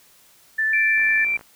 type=tone with vibrato; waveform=sine; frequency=1760 Hz; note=A6; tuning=in tune; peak=-18 dBFS; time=0.58-1.25 s; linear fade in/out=10 ms; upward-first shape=sine; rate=9.9 Hz; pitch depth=8 cents each way
type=tone; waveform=sine; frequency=2349 Hz; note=D7; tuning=in tune; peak=-19 dBFS; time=0.73-1.37 s; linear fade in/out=5 ms
type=click train; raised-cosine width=0.5 ms; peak=-27 dBFS; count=25; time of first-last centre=0.98-1.411 s; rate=55.7 Hz
effects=white hiss -54 dBFS RMS until 1.55 s

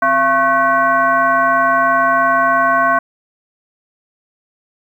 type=tone with frequency modulation; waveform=sine; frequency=1097 Hz; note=C#6; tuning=18 cents flat; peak=-10 dBFS; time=0.02-2.99 s; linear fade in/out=5 ms; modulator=417 Hz; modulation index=1.2; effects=8-bit

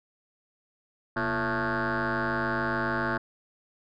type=tone with frequency modulation; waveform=sine; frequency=882 Hz; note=A5; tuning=4 cents sharp; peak=-23 dBFS; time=1.16-3.18 s; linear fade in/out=10 ms; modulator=107 Hz; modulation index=7.1; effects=tanh soft clip ceiling -24 dBFS

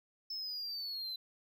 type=linear sweep; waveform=triangle; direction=down; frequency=5274 to 4010 Hz; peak=-37 dBFS; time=0.3-1.16 s; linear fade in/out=5 ms; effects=none

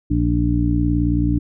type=harmonic tone; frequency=58.8 Hz; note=A#1; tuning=16 cents sharp; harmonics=1 / 2 / 3 / 4 / 5; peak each=-20 / -21 / -25 / -29 / -19 dBFS; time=0.1-1.39 s; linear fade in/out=10 ms; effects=none

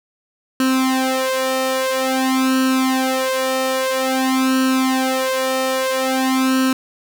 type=tone with flanger; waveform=sawtooth; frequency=261.6 Hz; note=C4; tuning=in tune; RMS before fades=-18 dBFS; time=0.6-6.73 s; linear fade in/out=2 ms; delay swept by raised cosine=0.7 to 2.2 ms; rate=0.5 Hz; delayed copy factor=+1; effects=none

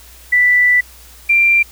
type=tone pair in turn; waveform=sine; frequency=1975.5 / 2369 Hz; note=B6 / D7; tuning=0 / +14 cents; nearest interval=minor third; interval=314 cents; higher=second; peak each=-8 dBFS; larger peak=neither; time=0.32-0.81 / 1.29-1.63 s; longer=first; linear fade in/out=10 ms; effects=added 60 Hz sine -42 dBFS peak until 1.71 s + white hiss -42 dBFS RMS until 1.71 s

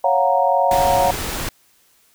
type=chord; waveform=sine; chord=Gb major seventh; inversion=second; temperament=equal; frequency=554.4 / 698.5 / 740 / 932.3 Hz; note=Db5 / F5 / Gb5 / Bb5; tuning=0 / 0 / 0 / 0 cents; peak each=-19 dBFS; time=0.04-1.11 s; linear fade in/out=5 ms
type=noise; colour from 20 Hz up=pink; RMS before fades=-25 dBFS; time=0.71-1.49 s; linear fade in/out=2 ms
effects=white hiss -57 dBFS RMS until 2.14 s

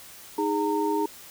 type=tone cluster; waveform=sine; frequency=312 / 411.4 / 917 Hz; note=D#4 / G#4 / A#5; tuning=+5 / -16 / -29 cents; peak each=-27 dBFS; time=0.38-1.06 s; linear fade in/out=5 ms; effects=white hiss -46 dBFS RMS until 1.3 s

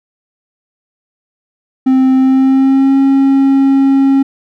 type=tone with pitch glide; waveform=triangle; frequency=261.6 to 271.9 Hz; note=C4 to C#4; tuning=0 to -33 cents; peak=-4 dBFS; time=1.86-4.23 s; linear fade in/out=10 ms; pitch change=+67 cents; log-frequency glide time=2.15-2.98 s; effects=none

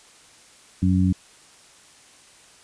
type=harmonic tone; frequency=92.5 Hz; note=F#2; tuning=in tune; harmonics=1 / 2 / 3; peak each=-20 / -19 / -24 dBFS; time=0.82-1.13 s; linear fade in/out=10 ms; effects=white hiss -51 dBFS RMS until 2.63 s + resampled to 22050 Hz

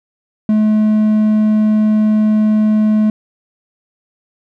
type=tone; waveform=triangle; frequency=214.4 Hz; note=A3; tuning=45 cents flat; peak=-7 dBFS; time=0.49-3.1 s; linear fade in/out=2 ms; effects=none

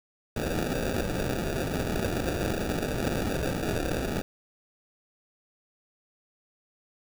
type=noise with sample-and-hold; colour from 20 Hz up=violet; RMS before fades=-29 dBFS; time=0.36-4.22 s; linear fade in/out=2 ms; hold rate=1050 Hz; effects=none

